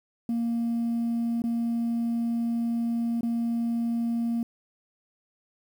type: tone with dropouts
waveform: sine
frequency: 233.1 Hz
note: A#3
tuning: in tune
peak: -22 dBFS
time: 0.29-4.43 s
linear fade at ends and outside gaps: 2 ms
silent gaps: 1.42-1.439 / 3.209-3.231 s
effects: tanh soft clip ceiling -23 dBFS + 9-bit